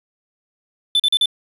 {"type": "tone bursts", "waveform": "triangle", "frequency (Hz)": 3520, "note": "A7", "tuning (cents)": 0, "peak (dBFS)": -11, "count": 4, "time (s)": [0.95, 1.258], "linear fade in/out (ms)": 2, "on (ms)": 47, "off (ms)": 40, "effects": ["resampled to 32000 Hz", "7-bit"]}